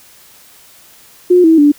sine tone with pitch steps, 358.9 / 323.5 / 291.5 Hz, F4 / E4 / D4, +47 / -32 / -13 cents, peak -4 dBFS, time 1.3-1.72 s, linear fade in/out 10 ms, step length 140 ms, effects white hiss -43 dBFS RMS until 1.78 s

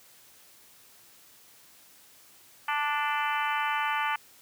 harmonic tone with a mistuned harmonic, 293.7 Hz, D4, in tune, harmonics 3 / 4 / 5 / 6 / 7 / 8 / 9 / 10, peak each -30 / -32 / -34 / -36 / -37 / -38 / -39 / -40 dBFS, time 2.68-4.16 s, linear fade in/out 5 ms, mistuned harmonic 10, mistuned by +41 cents, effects white hiss -56 dBFS RMS until 4.41 s + high-pass 60 Hz 12 dB/octave

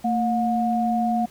sine tone pair together, 226.8 / 720 Hz, A#3 / F#5, -47 / -47 cents, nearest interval octave + minor sixth, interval 2000 cents, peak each -22 dBFS, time 0.04-1.26 s, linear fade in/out 10 ms, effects pink hiss -50 dBFS RMS until 1.3 s

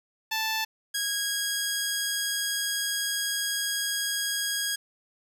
10% pulse tone pair in turn, 880 / 1644 Hz, A5 / G#6, 0 / -18 cents, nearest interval major seventh, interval 1082 cents, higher second, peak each -18 dBFS, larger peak neither, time 0.31-0.65 / 0.94-4.76 s, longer second, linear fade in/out 10 ms, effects none

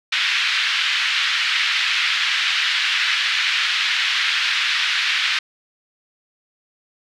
white band-pass noise, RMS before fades -20 dBFS, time 0.12-5.39 s, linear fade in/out 5 ms, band 1500 to 3700 Hz, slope 24 dB/octave, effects none

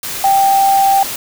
sine tone in noise, 785 Hz, G5, 2 cents sharp, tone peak -8 dBFS, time 0.24-1.03 s, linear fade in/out 2 ms, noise white, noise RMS -23 dBFS, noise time 0.03-1.16 s, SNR +12 dB, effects none

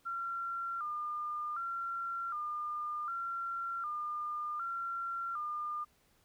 sine tone with vibrato, 1285 Hz, E6, 45 cents flat, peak -35 dBFS, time 0.05-5.85 s, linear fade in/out 20 ms, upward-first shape square, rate 0.66 Hz, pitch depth 110 cents each way, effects pink hiss -70 dBFS RMS until 6.24 s

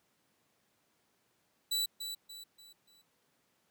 sawtooth tone with echo, 3951 Hz, B7, in tune, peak -27 dBFS, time 1.71-1.86 s, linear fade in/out 10 ms, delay 290 ms, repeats 4, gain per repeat -8 dB, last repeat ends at 3.02 s, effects pink hiss -74 dBFS RMS until 3.7 s + high-pass 150 Hz 12 dB/octave

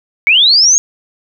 sine linear sweep, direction up, 2162 to 6645 Hz, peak -5 dBFS, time 0.27-0.78 s, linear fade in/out 0 ms, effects none

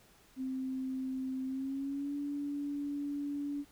sine tone with pitch glide, 261.5 to 286.8 Hz, C4 to D4, -1 to -41 cents, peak -34 dBFS, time 0.36-3.65 s, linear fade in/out 50 ms, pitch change +160 cents, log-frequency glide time 1.45-2.15 s, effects pink hiss -63 dBFS RMS until 3.71 s

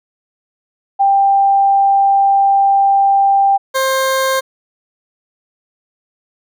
sine / 20% pulse tone pair in turn, 790 / 529.6 Hz, G5 / C5, +13 / +21 cents, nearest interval perfect fifth, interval 692 cents, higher first, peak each -8 dBFS, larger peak neither, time 0.99-3.58 / 3.74-4.41 s, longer first, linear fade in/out 20 ms, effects none

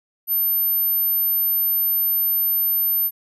sine tone, 13050 Hz, G#9, 32 cents flat, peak -17 dBFS, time 0.27-3.11 s, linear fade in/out 50 ms, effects none

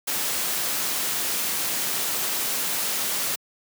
white noise, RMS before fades -26 dBFS, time 0.07-3.36 s, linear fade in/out 10 ms, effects high-pass 150 Hz 12 dB/octave

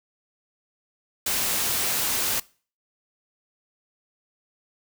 white noise, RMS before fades -25 dBFS, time 1.26-2.4 s, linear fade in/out 5 ms, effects noise-tail reverb RT60 0.4 s tail -22 dB re dry

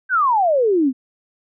sine exponential sweep, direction down, 1591 to 245.4 Hz, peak -13 dBFS, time 0.09-0.93 s, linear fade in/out 50 ms, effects none

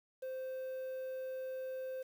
triangle tone with quantisation, 520 Hz, C5, 11 cents flat, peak -37 dBFS, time 0.22-2.03 s, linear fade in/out 10 ms, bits 10, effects none

